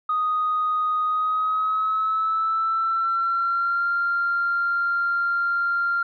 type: tone with pitch glide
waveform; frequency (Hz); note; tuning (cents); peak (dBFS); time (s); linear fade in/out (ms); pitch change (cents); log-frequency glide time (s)
sine; 1245 to 1389.4; D#6 to F6; +1 to -9; -19; 0.09-6.03; 5; +190; 1.05-3.86
effects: tanh soft clip ceiling -15 dBFS